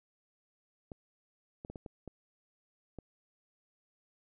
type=clicks; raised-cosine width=2 ms; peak=-30 dBFS; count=7; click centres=0.918 / 1.649 / 1.7 / 1.758 / 1.862 / 2.077 / 2.987 s; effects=none